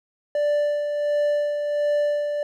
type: tone with tremolo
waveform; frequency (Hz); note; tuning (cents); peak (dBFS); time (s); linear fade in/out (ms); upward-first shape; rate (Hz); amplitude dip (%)
triangle; 587.3; D5; 0; -16; 0.35-2.43; 2; sine; 1.4; 45
effects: none